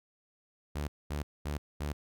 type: tone bursts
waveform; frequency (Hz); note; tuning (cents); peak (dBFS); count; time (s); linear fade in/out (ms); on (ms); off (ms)
sawtooth; 73.42; D2; 0; -29; 4; 0.75-1.93; 10; 130; 220
effects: none